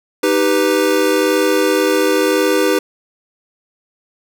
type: chord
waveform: square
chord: Eb augmented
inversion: none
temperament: equal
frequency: 311.1 / 392 / 493.9 Hz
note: Eb4 / G4 / B4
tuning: 0 / 0 / 0 cents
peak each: -18 / -17 / -17 dBFS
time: 0.23-2.79 s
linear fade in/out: 5 ms
effects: none